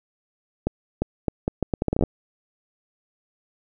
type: accelerating click train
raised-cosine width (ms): 2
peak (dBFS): -8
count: 14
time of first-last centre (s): 0.67-2.037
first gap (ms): 350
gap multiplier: 0.75
effects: none